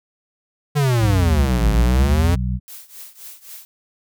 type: exponential two-way sweep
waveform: square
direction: down then up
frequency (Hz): 151 to 51.91 to 89.6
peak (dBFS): -15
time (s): 0.75-2.36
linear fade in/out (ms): 20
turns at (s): 1.69
type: harmonic tone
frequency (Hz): 62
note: B1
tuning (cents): +7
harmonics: 1 / 2 / 3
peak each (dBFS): -21 / -24 / -26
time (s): 0.99-2.6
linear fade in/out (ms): 50
type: noise with tremolo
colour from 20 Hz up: blue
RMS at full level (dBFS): -35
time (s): 2.68-3.65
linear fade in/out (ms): 0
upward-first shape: triangle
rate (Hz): 3.8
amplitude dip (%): 90
effects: none